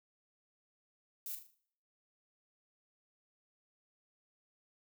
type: noise with echo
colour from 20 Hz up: violet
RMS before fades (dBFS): -42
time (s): 1.26-1.35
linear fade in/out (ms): 2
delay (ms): 39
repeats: 5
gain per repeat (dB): -7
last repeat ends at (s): 1.545
effects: noise-tail reverb RT60 0.6 s tail -19 dB re dry